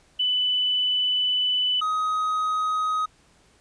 sine / triangle tone pair in turn, 2992 / 1258.7 Hz, F#7 / D#6, +19 / +20 cents, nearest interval octave + minor third, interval 1499 cents, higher first, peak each -20 / -20 dBFS, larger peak neither, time 0.19-1.81 / 1.81-3.06 s, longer first, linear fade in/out 10 ms, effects pink hiss -59 dBFS RMS until 3.6 s + resampled to 22050 Hz

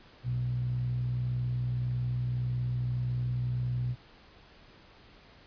5% pulse tone with low-pass filter, 61.74 Hz, B1, in tune, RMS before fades -31 dBFS, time 0.23-3.96 s, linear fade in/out 50 ms, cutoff 120 Hz, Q 8.4, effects pink hiss -56 dBFS RMS until 5.46 s + resampled to 11025 Hz

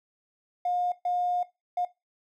triangle tone bursts at uneven times, 714 Hz, F5, 38 cents sharp, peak -21 dBFS, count 3, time 0.65-0.92 / 1.05-1.43 / 1.77-1.85 s, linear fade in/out 5 ms, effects noise-tail reverb RT60 0.2 s tail -20 dB re dry + tanh soft clip ceiling -22 dBFS

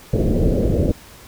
pink low-pass noise, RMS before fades -17 dBFS, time 0.13-0.92 s, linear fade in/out 5 ms, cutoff 580 Hz, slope 48 dB/octave, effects pink hiss -43 dBFS RMS until 1.27 s

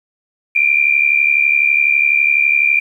sine tone pair together, 2349 / 2421 Hz, D7 / D#7, 0 / -48 cents, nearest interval minor second, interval 52 cents, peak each -13 dBFS, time 0.55-2.8 s, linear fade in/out 10 ms, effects 8-bit

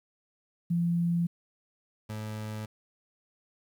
sine / 30% pulse tone pair in turn, 171.1 / 107.79 Hz, F3 / A2, -35 / -35 cents, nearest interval minor sixth, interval 800 cents, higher first, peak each -24 / -32 dBFS, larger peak first, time 0.7-1.27 / 2.09-2.66 s, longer neither, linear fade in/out 10 ms, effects 10-bit

